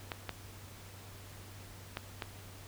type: clicks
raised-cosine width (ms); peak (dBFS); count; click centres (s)
0.3; -20; 4; 0.118 / 0.293 / 1.971 / 2.222
effects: added 97 Hz sine -51 dBFS peak until 2.67 s + pink hiss -53 dBFS RMS until 2.67 s